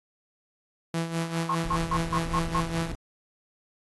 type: tone with tremolo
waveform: sawtooth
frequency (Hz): 165.8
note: E3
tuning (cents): +10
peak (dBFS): -21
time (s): 0.94-2.92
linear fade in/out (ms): 2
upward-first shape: sine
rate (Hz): 5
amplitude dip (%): 65
type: tone bursts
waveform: sine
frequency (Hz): 1078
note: C#6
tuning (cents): -49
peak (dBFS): -25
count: 6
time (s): 1.49-2.606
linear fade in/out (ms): 5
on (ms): 61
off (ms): 150
type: noise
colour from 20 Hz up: brown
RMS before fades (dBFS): -35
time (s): 1.64-2.95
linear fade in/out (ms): 0
effects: AAC 32 kbps